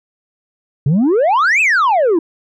sine exponential two-way sweep, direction up then down, 129.4 to 2669 to 310.4 Hz, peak -7 dBFS, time 0.86-2.19 s, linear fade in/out 5 ms, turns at 1.61 s, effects tanh soft clip ceiling -9 dBFS

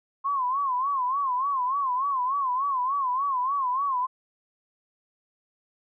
sine tone with vibrato, 1061 Hz, C6, 24 cents sharp, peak -23 dBFS, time 0.24-4.07 s, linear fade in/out 20 ms, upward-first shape sine, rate 3.4 Hz, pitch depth 130 cents each way, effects none

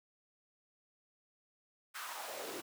pink noise with high-pass filter sweep, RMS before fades -44 dBFS, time 1.94-2.62 s, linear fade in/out 20 ms, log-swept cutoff 1500 to 290 Hz, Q 2.8, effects none

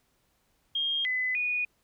sine tone with pitch steps, 3227 / 2014 / 2465 Hz, G7 / B6 / D#7, +50 / +33 / -17 cents, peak -26 dBFS, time 0.75-1.65 s, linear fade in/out 5 ms, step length 300 ms, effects pink hiss -71 dBFS RMS until 1.83 s

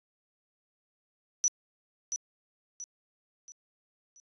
sine tone with echo, 5920 Hz, F#8, in tune, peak -22 dBFS, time 1.44-1.48 s, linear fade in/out 0 ms, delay 680 ms, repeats 4, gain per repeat -8 dB, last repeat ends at 4.2 s, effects resampled to 22050 Hz

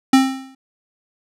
square tone with exponential decay, 265.1 Hz, C4, 23 cents sharp, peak -7 dBFS, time 0.13-0.55 s, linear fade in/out 5 ms, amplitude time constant 91 ms, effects low-pass 10000 Hz 12 dB/octave

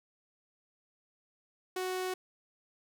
sawtooth tone, 370 Hz, F#4, in tune, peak -29 dBFS, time 1.76-2.14 s, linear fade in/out 5 ms, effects none

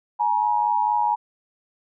sine tone pair together, 846.7 / 951 Hz, G#5 / A#5, +33 / +34 cents, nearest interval major second, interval 201 cents, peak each -21 dBFS, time 0.19-1.16 s, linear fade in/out 20 ms, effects none

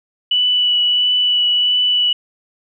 sine tone with vibrato, 2960 Hz, F#7, in tune, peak -12 dBFS, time 0.31-2.13 s, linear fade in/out 5 ms, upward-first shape triangle, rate 1.5 Hz, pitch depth 13 cents each way, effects none

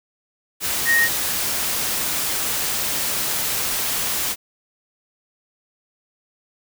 sine tone in noise, 1864.7 Hz, A#6, in tune, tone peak -14 dBFS, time 0.85-1.09 s, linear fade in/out 50 ms, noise white, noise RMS -23 dBFS, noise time 0.6-4.36 s, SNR +6 dB, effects none

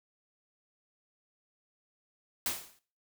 white noise with exponential decay, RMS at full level -29 dBFS, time 2.46-2.79 s, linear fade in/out 1 ms, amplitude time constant 70 ms, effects noise-tail reverb RT60 0.4 s tail -17 dB re dry

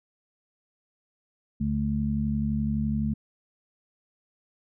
harmonic tone, 71.8 Hz, D2, 39 cents flat, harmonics 1 / 2 / 3, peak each -31 / -30 / -26 dBFS, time 1.6-3.14 s, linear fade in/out 10 ms, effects none

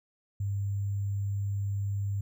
sine tone with sample-and-hold, 99.9 Hz, G2, 33 cents sharp, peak -28 dBFS, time 0.4-2.21 s, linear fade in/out 5 ms, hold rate 7350 Hz, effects none

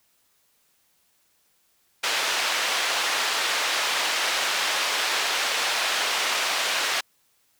white band-pass noise, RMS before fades -25 dBFS, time 2.03-7.01 s, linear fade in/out 10 ms, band 600 to 3900 Hz, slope 12 dB/octave, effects white hiss -66 dBFS RMS until 7.59 s

